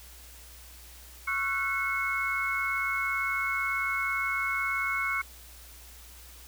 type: tone cluster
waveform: sine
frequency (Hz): 1102 / 1352 / 1490 / 2187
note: C#6 / E6 / F#6 / C#7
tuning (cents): -11 / +43 / +12 / -24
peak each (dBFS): -35 / -35 / -34 / -29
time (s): 1.27-5.22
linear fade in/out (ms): 10
effects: added 60 Hz sine -50 dBFS peak until 6.47 s + white hiss -51 dBFS RMS until 6.47 s